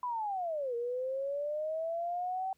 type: linear two-way sweep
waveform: sine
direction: down then up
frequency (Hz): 1010 to 466.2 to 771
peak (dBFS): -32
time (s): 0.03-2.53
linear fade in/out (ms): 2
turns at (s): 0.75
effects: pink hiss -74 dBFS RMS until 2.57 s